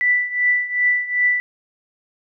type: tone with tremolo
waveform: sine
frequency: 1975.5 Hz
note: B6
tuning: in tune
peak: -12 dBFS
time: 0.01-1.4 s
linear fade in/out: 0 ms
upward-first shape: triangle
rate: 2.6 Hz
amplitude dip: 85%
effects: none